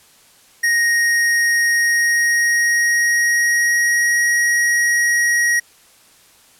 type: tone with pitch glide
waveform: square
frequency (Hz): 1870 to 1895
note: A#6 to A#6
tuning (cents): +5 to +28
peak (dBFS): -14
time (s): 0.63-5.6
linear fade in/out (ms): 10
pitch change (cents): +23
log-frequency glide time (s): 1.7-4.26
effects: white hiss -50 dBFS RMS until 6.59 s + low-pass 12000 Hz 12 dB/octave